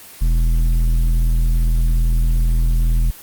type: tone with tanh clipping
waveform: triangle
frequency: 41.2 Hz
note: E1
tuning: in tune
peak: -14 dBFS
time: 0.21-3.11 s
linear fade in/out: 10 ms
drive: 14 dB
effects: white hiss -39 dBFS RMS until 3.22 s + Opus 24 kbps